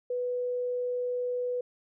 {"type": "tone", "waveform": "sine", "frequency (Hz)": 493.9, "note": "B4", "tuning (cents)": 0, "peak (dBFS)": -28, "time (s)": [0.1, 1.61], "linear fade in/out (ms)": 5, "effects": []}